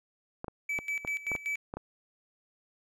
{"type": "clicks", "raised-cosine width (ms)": 1, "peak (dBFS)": -23, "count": 8, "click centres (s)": [0.444, 0.482, 0.789, 1.049, 1.317, 1.352, 1.739, 1.77]}
{"type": "tone with tremolo", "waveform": "triangle", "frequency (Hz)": 2300, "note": "D7", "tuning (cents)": -37, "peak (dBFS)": -28, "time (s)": [0.69, 1.56], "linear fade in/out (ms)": 5, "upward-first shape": "square", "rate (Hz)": 5.2, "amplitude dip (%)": 80}
{"effects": []}